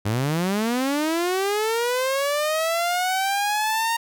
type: linear sweep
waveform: sawtooth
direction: up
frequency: 98 to 930 Hz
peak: -17 dBFS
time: 0.05-3.97 s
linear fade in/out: 10 ms
effects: none